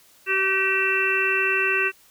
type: harmonic tone with a mistuned harmonic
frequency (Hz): 383.7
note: G4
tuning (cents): -37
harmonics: 1 / 3 / 4 / 5 / 6 / 7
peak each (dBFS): -27 / -31 / -25 / -28 / -33 / -22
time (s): 0.26-1.92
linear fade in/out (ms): 50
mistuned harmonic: 6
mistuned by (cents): +41
effects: white hiss -55 dBFS RMS until 2.1 s